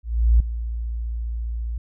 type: tone with ADSR envelope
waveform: sine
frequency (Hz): 57.4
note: A#1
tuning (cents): -26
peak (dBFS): -10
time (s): 0.03-1.78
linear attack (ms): 370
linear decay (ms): 4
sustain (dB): -14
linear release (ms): 4
effects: none